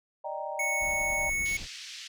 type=chord; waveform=sine; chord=Eb major seventh; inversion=third; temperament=equal; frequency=587.3 / 622.3 / 784 / 932.3 Hz; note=D5 / Eb5 / G5 / Bb5; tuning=0 / 0 / 0 / 0 cents; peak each=-38 dBFS; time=0.24-1.3 s; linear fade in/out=10 ms
type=tone; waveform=square; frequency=2211 Hz; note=C#7; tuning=5 cents flat; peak=-28 dBFS; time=0.59-1.57 s; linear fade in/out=5 ms
type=noise with tremolo; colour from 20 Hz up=brown; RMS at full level=-41 dBFS; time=0.79-1.68 s; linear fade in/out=50 ms; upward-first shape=triangle; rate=9.9 Hz; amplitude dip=30%
type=band-pass noise; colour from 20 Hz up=white; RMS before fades=-43 dBFS; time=1.45-2.08 s; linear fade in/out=10 ms; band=2000 to 5700 Hz; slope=24 dB/octave
effects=none